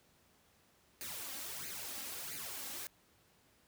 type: noise with flanger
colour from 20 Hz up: white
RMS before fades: -44 dBFS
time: 1.01-2.87 s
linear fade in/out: 0 ms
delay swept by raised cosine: 0.44 to 3.74 ms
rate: 1.5 Hz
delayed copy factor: +0.7
effects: pink hiss -69 dBFS RMS until 3.67 s + high-pass 60 Hz 12 dB/octave